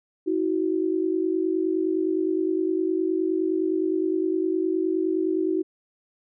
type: tone pair together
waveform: sine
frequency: 322.4 / 372.1 Hz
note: E4 / F#4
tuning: -38 / +10 cents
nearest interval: major second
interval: 248 cents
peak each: -24 dBFS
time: 0.26-5.63 s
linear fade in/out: 20 ms
effects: none